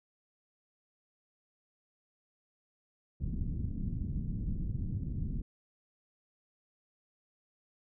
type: low-pass noise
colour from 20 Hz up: pink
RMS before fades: -35 dBFS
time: 3.2-5.42 s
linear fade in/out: 5 ms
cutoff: 220 Hz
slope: 24 dB/octave
effects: none